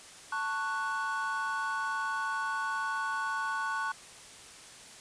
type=chord; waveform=triangle; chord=F# minor; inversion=first; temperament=just; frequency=888 / 1110 / 1480 Hz; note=A5 / C#6 / F#6; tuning=+16 / +2 / 0 cents; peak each=-35 / -33 / -32 dBFS; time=0.32-3.92 s; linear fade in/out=5 ms; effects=white hiss -50 dBFS RMS until 5 s + resampled to 22050 Hz